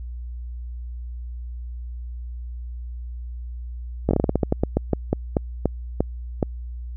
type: slowing click train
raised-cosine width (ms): 2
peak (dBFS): -5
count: 18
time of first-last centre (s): 4.09-6.428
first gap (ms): 20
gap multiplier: 1.21
effects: added 60 Hz sine -30 dBFS peak until 6.96 s